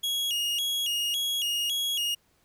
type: tone with vibrato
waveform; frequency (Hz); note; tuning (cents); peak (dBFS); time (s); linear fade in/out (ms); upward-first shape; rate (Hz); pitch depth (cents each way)
40% pulse; 3081; G7; -31; -25; 0.03-2.15; 10; square; 1.8; 130
effects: pink hiss -67 dBFS RMS until 2.44 s